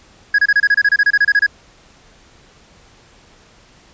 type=tone bursts; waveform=triangle; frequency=1661.2 Hz; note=G#6; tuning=in tune; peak=-7 dBFS; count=16; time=0.34-1.465 s; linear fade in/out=5 ms; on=45 ms; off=27 ms; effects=pink hiss -48 dBFS RMS until 3.93 s + resampled to 16000 Hz